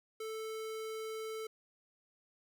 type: tone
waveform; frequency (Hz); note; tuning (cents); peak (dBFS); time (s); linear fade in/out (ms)
square; 440; A4; 0; -40; 0.2-1.47; 5
effects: none